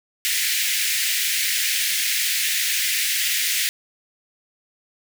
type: high-pass noise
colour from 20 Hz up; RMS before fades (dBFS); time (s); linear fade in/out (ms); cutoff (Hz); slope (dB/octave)
pink; -22; 0.25-3.69; 0; 1800; 48
effects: none